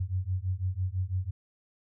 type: beating tone pair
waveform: sine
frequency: 90 / 96 Hz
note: F#2 / G2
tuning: -47 / -36 cents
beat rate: 6 Hz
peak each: -31 dBFS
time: 0-1.31 s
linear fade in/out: 10 ms
effects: none